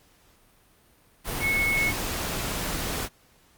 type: tone in noise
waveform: sine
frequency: 2194 Hz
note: C#7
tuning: 18 cents flat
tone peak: -22 dBFS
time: 1.4-1.93 s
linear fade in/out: 50 ms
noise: pink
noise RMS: -30 dBFS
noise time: 1.24-3.09 s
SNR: +5 dB
effects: pink hiss -60 dBFS RMS until 3.57 s + Opus 48 kbps